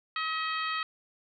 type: harmonic tone with a mistuned harmonic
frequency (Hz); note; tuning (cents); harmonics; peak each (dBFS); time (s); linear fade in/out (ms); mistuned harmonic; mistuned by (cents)
637; D#5; +41; 2 / 3 / 4 / 5 / 6 / 7; -32 / -36 / -38 / -40 / -42 / -43; 0.16-0.83; 2; 7; -38
effects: none